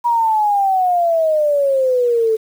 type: exponential sweep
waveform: sine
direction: down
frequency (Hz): 964 to 435.5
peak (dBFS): -12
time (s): 0.04-2.37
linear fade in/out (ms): 20
effects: 7-bit